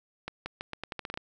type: accelerating click train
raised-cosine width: 0.3 ms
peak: -19 dBFS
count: 11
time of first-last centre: 0.28-1.175 s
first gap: 180 ms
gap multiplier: 0.83
effects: none